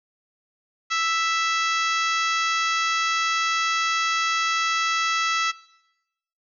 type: harmonic tone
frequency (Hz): 659.3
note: E5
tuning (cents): 0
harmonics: 2 / 3 / 4 / 5 / 6 / 7 / 8 / 9 / 10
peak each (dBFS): -24 / -28 / -30 / -32 / -34 / -35 / -36 / -37 / -38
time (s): 0.9-5.52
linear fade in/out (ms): 20
effects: noise-tail reverb RT60 0.9 s tail -20 dB re dry